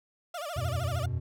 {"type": "tone with vibrato", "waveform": "30% pulse", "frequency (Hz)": 641, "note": "E5", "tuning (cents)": -49, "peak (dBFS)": -32, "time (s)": [0.34, 1.06], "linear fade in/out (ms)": 5, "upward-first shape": "sine", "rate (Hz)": 13, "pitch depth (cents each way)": 190}
{"type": "chord", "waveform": "triangle", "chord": "E suspended second", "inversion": "none", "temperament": "equal", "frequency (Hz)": [82.41, 92.5, 123.47], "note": ["E2", "F#2", "B2"], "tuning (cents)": [0, 0, 0], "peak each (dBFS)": [-34, -31, -30], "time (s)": [0.56, 1.2], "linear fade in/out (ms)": 10}
{"effects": []}